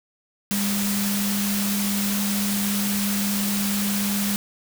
sine tone in noise, 201.8 Hz, G#3, 49 cents flat, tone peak -23 dBFS, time 0.51-4.36 s, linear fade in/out 0 ms, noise white, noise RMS -27 dBFS, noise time 0.51-4.36 s, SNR +1 dB, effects none

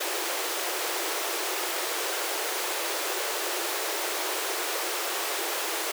pink high-pass noise, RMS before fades -30 dBFS, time 0-5.92 s, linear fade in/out 10 ms, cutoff 330 Hz, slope 96 dB/octave, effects none

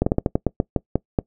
slowing click train, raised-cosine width 2 ms, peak -4 dBFS, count 11, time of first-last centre 0.02-1.188 s, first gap 45 ms, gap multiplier 1.2, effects noise-tail reverb RT60 0.1 s tail -23 dB re dry

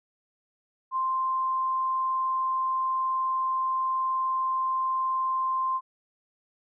sine tone, 1046.5 Hz, C6, in tune, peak -24 dBFS, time 0.91-5.81 s, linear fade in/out 50 ms, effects none

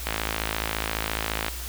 click train, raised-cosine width 0.3 ms, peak -9 dBFS, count 78, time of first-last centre 0.07-1.483 s, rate 54.5 Hz, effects added 60 Hz sine -34 dBFS peak until 1.68 s + white hiss -37 dBFS RMS until 1.68 s

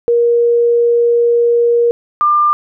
sine tone pair in turn, 472.7 / 1195.6 Hz, A#4 / D6, +24 / +31 cents, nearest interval octave + major third, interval 1607 cents, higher second, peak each -8 dBFS, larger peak neither, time 0.08-1.91 / 2.21-2.53 s, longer first, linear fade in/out 0 ms, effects none

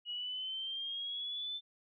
sine exponential sweep, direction up, 2900 to 3548 Hz, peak -37 dBFS, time 0.05-1.61 s, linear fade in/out 50 ms, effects none

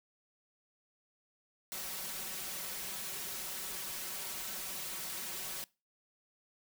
white noise with comb filter, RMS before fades -41 dBFS, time 1.72-5.64 s, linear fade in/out 0 ms, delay 5.3 ms, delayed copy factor +0.95, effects noise-tail reverb RT60 0.3 s tail -23 dB re dry

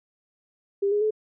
sine tone with pitch steps, 398.8 / 414.3 / 430.4 Hz, G4 / G#4 / A4, +30 / -4 / -38 cents, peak -20 dBFS, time 0.82-1.108 s, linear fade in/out 10 ms, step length 96 ms, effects none

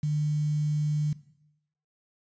sine tone with quantisation, 150 Hz, D3, 37 cents sharp, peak -24 dBFS, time 0.03-1.13 s, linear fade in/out 5 ms, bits 8, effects noise-tail reverb RT60 0.8 s tail -17 dB re dry + resampled to 16000 Hz

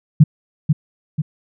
sine tone with echo, 151.9 Hz, D#3, 41 cents flat, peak -3 dBFS, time 0.2-0.24 s, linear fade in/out 10 ms, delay 490 ms, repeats 2, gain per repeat -6 dB, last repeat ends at 1.22 s, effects none

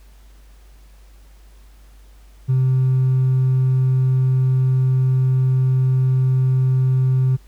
triangle tone with hard clipping, 130 Hz, C3, 11 cents flat, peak -13 dBFS, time 2.48-7.37 s, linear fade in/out 20 ms, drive 2 dB, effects added 50 Hz sine -43 dBFS peak until 7.47 s + pink hiss -56 dBFS RMS until 7.47 s

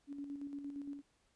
sine tone with tremolo, 283.4 Hz, C#4, 38 cents sharp, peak -40 dBFS, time 0.07-1.02 s, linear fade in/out 50 ms, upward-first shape square, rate 8.7 Hz, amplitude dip 45%, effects pink hiss -75 dBFS RMS until 1.35 s + resampled to 22050 Hz

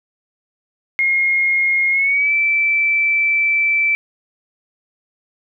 sine tone with pitch glide, 2145 to 2326 Hz, C7 to D7, +42 to -17 cents, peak -13 dBFS, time 0.99-3.95 s, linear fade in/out 0 ms, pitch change +141 cents, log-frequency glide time 1.91-2.33 s, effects none

